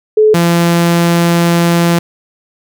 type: tone pair in turn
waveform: sine / sawtooth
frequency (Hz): 430 / 170.65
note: A4 / F3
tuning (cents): -40 / -40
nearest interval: octave + major third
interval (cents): 1600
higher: first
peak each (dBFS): -4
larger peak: neither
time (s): 0.17-0.34 / 0.34-1.99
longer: second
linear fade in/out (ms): 5
effects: none